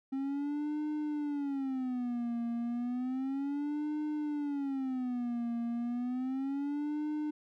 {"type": "tone with vibrato", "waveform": "triangle", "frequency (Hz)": 266.2, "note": "C4", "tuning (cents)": 30, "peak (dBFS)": -30, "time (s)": [0.12, 7.31], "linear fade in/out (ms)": 10, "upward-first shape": "sine", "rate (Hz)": 0.32, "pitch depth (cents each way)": 220, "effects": []}